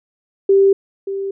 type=tone with echo; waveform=sine; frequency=392 Hz; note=G4; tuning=in tune; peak=-8 dBFS; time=0.49-0.73 s; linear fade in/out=5 ms; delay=580 ms; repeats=1; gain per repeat=-12 dB; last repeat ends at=1.31 s; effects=none